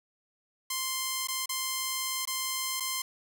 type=tone with dropouts; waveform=5% pulse; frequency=1046.5 Hz; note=C6; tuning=in tune; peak=-18 dBFS; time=0.7-3.02 s; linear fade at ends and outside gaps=5 ms; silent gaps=1.273-1.284 / 1.459-1.492 / 2.254-2.273 / 2.8-2.804 s; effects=none